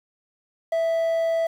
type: tone with quantisation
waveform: triangle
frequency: 659.3 Hz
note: E5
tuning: in tune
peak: -18 dBFS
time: 0.72-1.47 s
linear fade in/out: 5 ms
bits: 8
effects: none